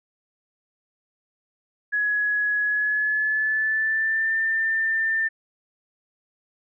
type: tone with pitch glide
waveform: sine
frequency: 1681 to 1791.3 Hz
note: G#6 to A6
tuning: +20 to +31 cents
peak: -20 dBFS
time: 1.92-5.29 s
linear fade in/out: 20 ms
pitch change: +111 cents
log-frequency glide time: 2.62-4.34 s
effects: none